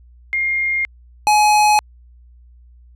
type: tone pair in turn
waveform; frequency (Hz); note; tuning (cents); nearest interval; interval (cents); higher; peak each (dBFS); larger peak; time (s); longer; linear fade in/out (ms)
sine / square; 2124 / 842.9; C7 / G#5; +25 / +25; octave + major third; 1600; first; -16 / -11; second; 0.33-0.85 / 1.27-1.79; neither; 0
effects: added 60 Hz sine -43 dBFS peak until 2.95 s + low-pass 11000 Hz 12 dB/octave